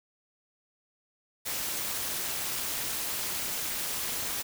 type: noise with amplitude modulation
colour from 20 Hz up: white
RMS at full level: -30 dBFS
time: 1.45-4.43 s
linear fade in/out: 20 ms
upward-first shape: sine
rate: 231 Hz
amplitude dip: 65%
effects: none